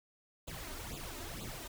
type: noise with flanger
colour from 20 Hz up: pink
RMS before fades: -44 dBFS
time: 0.47-1.68 s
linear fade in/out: 10 ms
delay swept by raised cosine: 0.26 to 3.26 ms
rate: 2.1 Hz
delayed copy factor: +0.8
effects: none